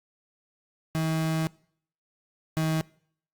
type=tone pair in turn; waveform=35% pulse; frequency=160.1 / 158.9 Hz; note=D#3 / D#3; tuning=+50 / +37 cents; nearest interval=unison; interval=13 cents; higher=first; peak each=-23 / -22 dBFS; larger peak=second; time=0.95-1.47 / 2.57-2.81 s; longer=first; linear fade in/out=0 ms; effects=noise-tail reverb RT60 0.6 s tail -23 dB re dry + Opus 48 kbps